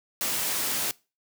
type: noise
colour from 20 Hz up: white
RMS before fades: -28 dBFS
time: 0.21-0.91 s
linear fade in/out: 0 ms
effects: noise-tail reverb RT60 0.3 s tail -23 dB re dry + high-pass 100 Hz 12 dB/octave